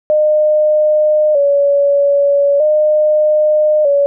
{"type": "tone with vibrato", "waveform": "sine", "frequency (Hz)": 587.3, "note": "D5", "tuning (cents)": 0, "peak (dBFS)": -8, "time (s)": [0.1, 4.06], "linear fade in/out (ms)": 0, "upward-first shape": "square", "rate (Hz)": 0.4, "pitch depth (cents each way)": 63, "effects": []}